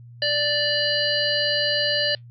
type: harmonic tone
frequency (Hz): 587.3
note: D5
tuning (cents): 0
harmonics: 1 / 3 / 5 / 7 / 8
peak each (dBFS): -26 / -26 / -26 / -26 / -26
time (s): 0.22-2.15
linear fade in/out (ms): 2
effects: added 119 Hz sine -41 dBFS peak until 2.3 s + Opus 48 kbps